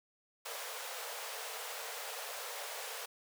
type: high-pass noise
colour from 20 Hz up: pink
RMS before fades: -43 dBFS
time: 0.45-3.06 s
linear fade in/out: 10 ms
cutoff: 440 Hz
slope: 96 dB/octave
effects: none

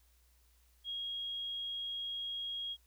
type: tone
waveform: sine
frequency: 3280 Hz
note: G#7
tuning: 22 cents flat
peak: -37 dBFS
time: 0.84-2.77 s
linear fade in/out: 50 ms
effects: added 60 Hz sine -66 dBFS peak until 2.86 s + white hiss -72 dBFS RMS until 2.86 s

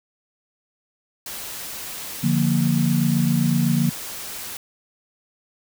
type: noise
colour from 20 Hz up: white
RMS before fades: -33 dBFS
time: 1.26-4.57 s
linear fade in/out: 2 ms
type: chord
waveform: sine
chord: Bb major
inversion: first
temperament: equal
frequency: 146.83 / 174.61 / 233.1 Hz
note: D3 / F3 / Bb3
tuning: 0 / 0 / 0 cents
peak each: -21 dBFS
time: 2.23-3.9 s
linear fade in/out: 10 ms
effects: none

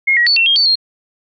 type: tone with pitch steps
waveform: sine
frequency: 2150 / 1909 / 4462 / 2707 / 3227 / 4512 / 4229 Hz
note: C7 / A#6 / C#8 / E7 / G7 / C#8 / C8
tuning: +47 / +41 / +11 / +45 / +50 / +30 / +18 cents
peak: -9 dBFS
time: 0.07-0.756 s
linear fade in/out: 10 ms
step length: 98 ms
effects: none

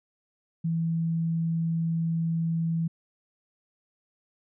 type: tone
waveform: sine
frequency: 164.81 Hz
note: E3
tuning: in tune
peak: -24 dBFS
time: 0.64-2.88 s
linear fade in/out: 10 ms
effects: none

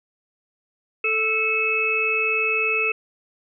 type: harmonic tone with a mistuned harmonic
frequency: 440 Hz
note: A4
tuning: in tune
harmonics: 1 / 3 / 5 / 6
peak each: -27 / -30 / -30 / -20 dBFS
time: 1.04-2.92 s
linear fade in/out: 5 ms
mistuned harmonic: 6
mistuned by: -32 cents
effects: none

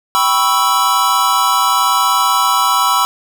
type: chord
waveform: square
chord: C# half-diminished seventh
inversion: second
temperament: equal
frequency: 784 / 987.8 / 1108.7 / 1318.5 Hz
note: G5 / B5 / C#6 / E6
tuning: 0 / 0 / 0 / 0 cents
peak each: -22 / -16 / -18 / -16 dBFS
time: 0.15-3.05 s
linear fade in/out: 0 ms
effects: none

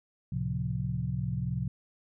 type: tone cluster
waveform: sine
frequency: 70.4 / 111.7 / 132.4 / 175.9 Hz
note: C#2 / A2 / C3 / F3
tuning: +27 / +27 / +21 / +13 cents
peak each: -40 / -35 / -32 / -35 dBFS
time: 0.32-1.68 s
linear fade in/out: 5 ms
effects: none

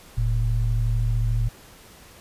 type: tone pair together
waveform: sine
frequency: 42.49 / 113.9 Hz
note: F1 / A#2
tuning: -47 / -40 cents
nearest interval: octave + perfect fourth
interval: 1707 cents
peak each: -22 dBFS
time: 0.17-1.49 s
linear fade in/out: 10 ms
effects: pink hiss -48 dBFS RMS until 2.2 s + resampled to 32000 Hz

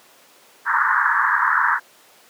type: band-pass noise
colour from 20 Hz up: white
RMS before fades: -18 dBFS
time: 0.65-1.8 s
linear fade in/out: 50 ms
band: 900 to 1800 Hz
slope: 96 dB/octave
effects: pink hiss -50 dBFS RMS until 2.29 s + high-pass 400 Hz 12 dB/octave

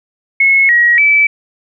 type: tone with pitch steps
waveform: sine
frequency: 2183 / 1902 / 2308 Hz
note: C#7 / A#6 / D7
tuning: -27 / +34 / -31 cents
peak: -6 dBFS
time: 0.4-1.27 s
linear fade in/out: 5 ms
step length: 290 ms
effects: none

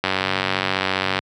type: click train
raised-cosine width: 0.3 ms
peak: -3 dBFS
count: 110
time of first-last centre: 0.04-1.19 s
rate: 94.8 Hz
effects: high-pass 100 Hz 12 dB/octave

